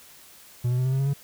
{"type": "tone with pitch steps", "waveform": "triangle", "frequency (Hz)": [121.8, 124.72, 127.71, 130.77, 133.9, 137.11, 140.4], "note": ["B2", "B2", "C3", "C3", "C3", "C#3", "C#3"], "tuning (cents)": [-24, 17, -42, -1, 40, -19, 22], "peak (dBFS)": -19, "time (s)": [0.64, 1.137], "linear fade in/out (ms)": 10, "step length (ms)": 71, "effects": ["white hiss -50 dBFS RMS until 1.23 s"]}